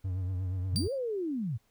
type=tone with vibrato; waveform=triangle; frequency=92.5 Hz; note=F#2; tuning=in tune; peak=-28 dBFS; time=0.04-0.88 s; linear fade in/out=10 ms; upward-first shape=triangle; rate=8.4 Hz; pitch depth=71 cents each way
type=linear two-way sweep; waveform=sine; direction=up then down; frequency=68.2 to 563 to 97.8 Hz; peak=-30 dBFS; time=0.72-1.58 s; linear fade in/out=20 ms; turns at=0.93 s
type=tone with exponential decay; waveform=35% pulse; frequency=4685 Hz; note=D8; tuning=5 cents flat; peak=-26 dBFS; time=0.76-0.98 s; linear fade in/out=0 ms; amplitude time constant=47 ms
effects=pink hiss -71 dBFS RMS until 1.7 s